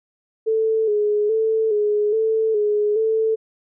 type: tone with vibrato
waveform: sine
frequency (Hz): 430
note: A4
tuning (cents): -40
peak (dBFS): -16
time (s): 0.46-3.36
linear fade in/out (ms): 20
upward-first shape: square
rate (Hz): 1.2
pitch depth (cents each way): 49
effects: none